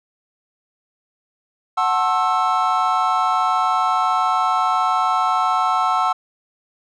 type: chord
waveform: triangle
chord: F# half-diminished seventh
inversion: none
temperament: equal with one note detuned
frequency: 740 / 880 / 1072.8 / 1318.5 Hz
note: F#5 / A5 / C6 / E6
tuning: 0 / 0 / +43 / 0 cents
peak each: -19 / -22 / -20 / -18 dBFS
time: 1.77-6.13 s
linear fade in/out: 10 ms
effects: resampled to 22050 Hz